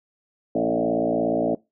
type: tone with frequency modulation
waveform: sine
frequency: 445.4 Hz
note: A4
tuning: 21 cents sharp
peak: -19 dBFS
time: 0.55-1.55 s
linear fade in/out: 5 ms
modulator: 57 Hz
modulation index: 4.1
effects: noise-tail reverb RT60 0.2 s tail -21 dB re dry